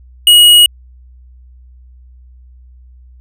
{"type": "tone", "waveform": "square", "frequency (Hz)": 2900, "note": "F#7", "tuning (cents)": -35, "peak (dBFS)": -3, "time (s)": [0.27, 0.66], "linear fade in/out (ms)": 2, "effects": ["added 62 Hz sine -37 dBFS peak until 3.2 s"]}